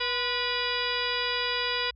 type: harmonic tone with a mistuned harmonic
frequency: 487.1 Hz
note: B4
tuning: 24 cents flat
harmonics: 1 / 2 / 3 / 4 / 5 / 6 / 7 / 8 / 10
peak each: -35 / -35 / -35 / -35 / -35 / -35 / -35 / -35 / -35 dBFS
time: 0-1.91 s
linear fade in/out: 10 ms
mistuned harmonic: 2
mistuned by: +61 cents
effects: added 60 Hz sine -52 dBFS peak until 1.95 s